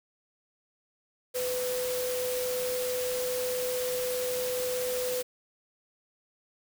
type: tone in noise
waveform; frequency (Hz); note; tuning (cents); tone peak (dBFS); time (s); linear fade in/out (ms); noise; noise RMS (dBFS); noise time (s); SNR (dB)
sine; 501; B4; +25; -29; 1.34-5.23; 20; white; -36; 1.34-5.23; +4
effects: none